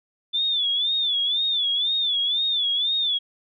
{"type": "tone with vibrato", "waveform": "sine", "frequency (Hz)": 3500, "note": "A7", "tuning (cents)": -10, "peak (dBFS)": -20, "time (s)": [0.33, 3.19], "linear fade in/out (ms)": 20, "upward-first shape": "sine", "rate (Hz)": 2, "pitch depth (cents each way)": 110, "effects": []}